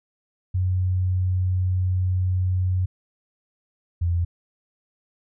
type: tone pair in turn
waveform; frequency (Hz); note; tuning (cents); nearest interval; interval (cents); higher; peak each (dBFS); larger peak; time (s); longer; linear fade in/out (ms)
sine; 92 / 86.14; F#2 / F2; -9 / -23; minor second; 114; first; -19; neither; 0.54-2.86 / 4.01-4.25; first; 10
effects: none